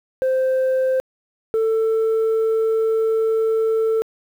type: tone pair in turn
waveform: sine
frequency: 521 / 444.9 Hz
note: C5 / A4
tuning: -7 / +19 cents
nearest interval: minor third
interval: 274 cents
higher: first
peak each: -13 dBFS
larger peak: neither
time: 0.22-1 / 1.54-4.02 s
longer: second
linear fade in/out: 0 ms
effects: tanh soft clip ceiling -15 dBFS + 8-bit